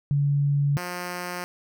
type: tone pair in turn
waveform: sine / 5% pulse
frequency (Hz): 142.7 / 177.99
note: D3 / F3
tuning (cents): -49 / +33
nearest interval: major third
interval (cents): 382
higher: second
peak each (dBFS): -19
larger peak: neither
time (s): 0.11-0.77 / 0.77-1.44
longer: second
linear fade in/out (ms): 0
effects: none